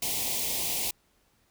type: band-stop noise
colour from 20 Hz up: white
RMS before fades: -30 dBFS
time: 0.02-0.91 s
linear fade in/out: 5 ms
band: 980 to 2100 Hz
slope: 48 dB/octave
effects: pink hiss -68 dBFS RMS until 1.5 s